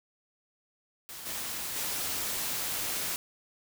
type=noise with level steps; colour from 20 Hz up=white; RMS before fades=-43 / -36 / -33 dBFS; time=1.09-3.16 s; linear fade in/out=0 ms; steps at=1.25 / 1.75 s; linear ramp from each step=20 ms; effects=none